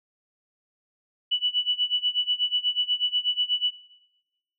sine tone with tremolo, 2960 Hz, F#7, in tune, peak -19 dBFS, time 1.31-3.71 s, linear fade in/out 10 ms, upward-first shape sine, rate 8.2 Hz, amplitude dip 95%, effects noise-tail reverb RT60 1.0 s tail -18 dB re dry

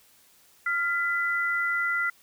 sine tone pair together, 1395.5 / 2000 Hz, F6 / B6, -2 / +21 cents, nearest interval tritone, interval 623 cents, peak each -26 / -27 dBFS, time 0.66-2.1 s, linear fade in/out 5 ms, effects white hiss -59 dBFS RMS until 2.22 s

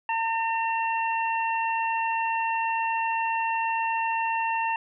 harmonic tone, 907 Hz, A#5, 48 cents flat, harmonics 1 / 2 / 3, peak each -25 / -33 / -31 dBFS, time 0.09-4.76 s, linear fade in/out 2 ms, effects none

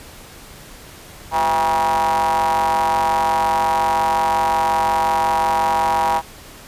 square ring-modulated tone, 75.4 Hz, D2, 46 cents sharp, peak -13 dBFS, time 1.31-6.22 s, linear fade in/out 50 ms, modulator 882 Hz, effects pink hiss -40 dBFS RMS until 6.67 s + resampled to 32000 Hz

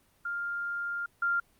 sine tone pair in turn, 1400 / 1393.5 Hz, F6 / F6, +4 / -4 cents, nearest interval unison, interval 8 cents, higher first, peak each -31 / -25 dBFS, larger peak second, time 0.25-1.06 / 1.22-1.4 s, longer first, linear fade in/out 5 ms, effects pink hiss -66 dBFS RMS until 1.59 s + Opus 24 kbps

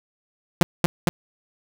sawtooth tone with echo, 172.6 Hz, F3, 20 cents flat, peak -8 dBFS, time 0.61-0.63 s, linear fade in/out 0 ms, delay 230 ms, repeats 2, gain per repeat -2 dB, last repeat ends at 1.09 s, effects none

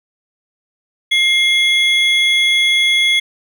triangle tone pair together, 2122 / 3368 Hz, C7 / G#7, +24 / +24 cents, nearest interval minor sixth, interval 800 cents, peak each -12 dBFS, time 1.11-3.2 s, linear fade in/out 10 ms, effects none

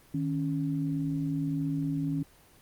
sine tone pair together, 155.57 / 277.2 Hz, D#3 / C#4, 0 / 0 cents, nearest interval minor seventh, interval 1000 cents, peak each -30 / -30 dBFS, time 0.14-2.23 s, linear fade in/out 5 ms, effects pink hiss -58 dBFS RMS until 2.61 s + Opus 24 kbps

